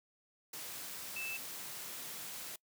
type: tone in noise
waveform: sine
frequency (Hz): 2636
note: E7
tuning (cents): -1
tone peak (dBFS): -39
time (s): 1.16-1.37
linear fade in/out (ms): 5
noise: white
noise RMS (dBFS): -45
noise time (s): 0.53-2.56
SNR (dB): +3
effects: noise-tail reverb RT60 0.1 s tail -24 dB re dry + high-pass 100 Hz 12 dB/octave